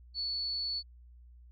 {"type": "tone", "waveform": "sine", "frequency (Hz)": 4435, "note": "C#8", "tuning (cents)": 0, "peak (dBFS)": -32, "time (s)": [0.14, 0.83], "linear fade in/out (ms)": 50, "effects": ["added 60 Hz sine -52 dBFS peak until 1.51 s", "AAC 48 kbps"]}